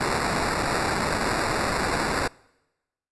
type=noise with sample-and-hold; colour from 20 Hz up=blue; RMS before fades=-25 dBFS; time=0-2.28 s; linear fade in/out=10 ms; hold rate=3150 Hz; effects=noise-tail reverb RT60 1.0 s tail -25 dB re dry + resampled to 24000 Hz